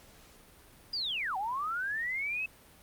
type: linear two-way sweep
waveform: sine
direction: down then up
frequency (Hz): 4964 to 740 to 2626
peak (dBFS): -31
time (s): 0.93-2.46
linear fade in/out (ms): 5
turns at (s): 1.37
effects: pink hiss -57 dBFS RMS until 2.82 s + Opus 48 kbps